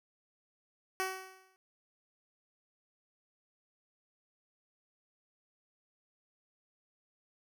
10% pulse tone with exponential decay, 377.4 Hz, F#4, 34 cents sharp, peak -22 dBFS, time 1-1.56 s, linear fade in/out 0 ms, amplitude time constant 120 ms, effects none

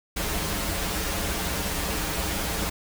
pink noise with comb filter, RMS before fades -28 dBFS, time 0.16-2.7 s, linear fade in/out 10 ms, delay 8.1 ms, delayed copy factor -1, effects none

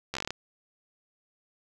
slowing click train, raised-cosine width 0.2 ms, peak -15 dBFS, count 9, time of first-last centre 0.14-0.306 s, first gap 13 ms, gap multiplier 1.13, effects none

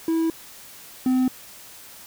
triangle tone pair in turn, 326.4 / 256.4 Hz, E4 / C4, -17 / -35 cents, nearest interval major third, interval 418 cents, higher first, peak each -17 / -15 dBFS, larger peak second, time 0.08-0.3 / 1.06-1.28 s, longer neither, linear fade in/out 2 ms, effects white hiss -44 dBFS RMS until 2.06 s

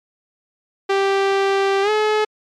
sawtooth tone with pitch glide, 392 to 427.5 Hz, G4 to A4, 0 to -50 cents, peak -11 dBFS, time 0.89-2.25 s, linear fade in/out 10 ms, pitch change +150 cents, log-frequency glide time 1.82-1.9 s, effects low-pass 4000 Hz 12 dB/octave + MP3 96 kbps

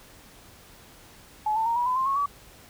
sine tone with pitch steps, 854 / 890.3 / 928.1 / 967.5 / 1008.6 / 1051.4 / 1096 / 1142.6 Hz, G#5 / A5 / A#5 / B5 / B5 / C6 / C#6 / D6, +48 / +20 / -8 / -36 / +36 / +8 / -20 / -48 cents, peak -22 dBFS, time 1.46-2.26 s, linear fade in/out 5 ms, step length 100 ms, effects pink hiss -51 dBFS RMS until 2.69 s

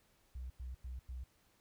sine tone bursts, 63 Hz, B1, 35 cents sharp, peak -40 dBFS, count 4, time 0.35-1.238 s, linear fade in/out 5 ms, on 150 ms, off 96 ms, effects tanh soft clip ceiling -39 dBFS + pink hiss -72 dBFS RMS until 1.6 s

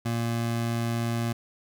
25% pulse tone, 116.54 Hz, A#2, in tune, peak -22 dBFS, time 0.05-1.33 s, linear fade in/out 10 ms, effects none

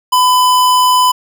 square tone, 1004 Hz, B5, 28 cents sharp, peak -8 dBFS, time 0.12-1.12 s, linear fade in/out 10 ms, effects none

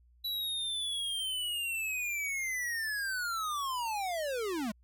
square linear sweep, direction down, 3951 to 198.4 Hz, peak -33 dBFS, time 0.24-4.72 s, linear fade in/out 10 ms, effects added 60 Hz sine -60 dBFS peak until 4.83 s

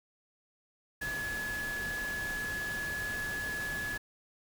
sine tone in noise, 1698 Hz, G#6, 38 cents sharp, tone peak -34 dBFS, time 1.01-3.98 s, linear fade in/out 10 ms, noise pink, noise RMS -42 dBFS, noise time 1.01-3.98 s, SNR +5 dB, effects none

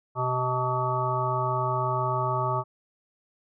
harmonic tone with a mistuned harmonic, 126.3 Hz, B2, 39 cents sharp, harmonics 1 / 3 / 5 / 7 / 9 / 10, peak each -29 / -34 / -32 / -30 / -29 / -35 dBFS, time 0.15-2.64 s, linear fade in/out 50 ms, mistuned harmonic 3, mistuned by +24 cents, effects none

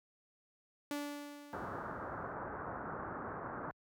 sawtooth tone with exponential decay, 290 Hz, D4, 22 cents flat, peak -32 dBFS, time 0.91-2.34 s, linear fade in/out 0 ms, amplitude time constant 310 ms
white low-pass noise, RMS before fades -43 dBFS, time 1.53-3.71 s, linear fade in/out 0 ms, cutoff 1500 Hz, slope 48 dB/octave
effects high-pass 60 Hz 12 dB/octave

